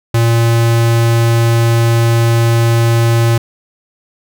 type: tone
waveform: square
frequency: 116 Hz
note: A#2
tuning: 8 cents flat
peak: -9 dBFS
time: 0.14-3.38 s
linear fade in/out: 5 ms
effects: none